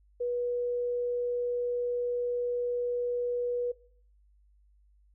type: tone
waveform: sine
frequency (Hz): 486.3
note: B4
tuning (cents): -27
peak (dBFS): -28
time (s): 0.2-3.72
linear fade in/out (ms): 10
effects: noise-tail reverb RT60 0.5 s tail -18 dB re dry + added 50 Hz sine -60 dBFS peak until 5.14 s